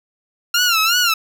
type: tone with vibrato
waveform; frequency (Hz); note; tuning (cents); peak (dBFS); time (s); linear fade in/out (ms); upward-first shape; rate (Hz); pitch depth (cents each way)
15% pulse; 1376; F6; -26; -7; 0.54-1.14; 5; sine; 2.8; 120
effects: none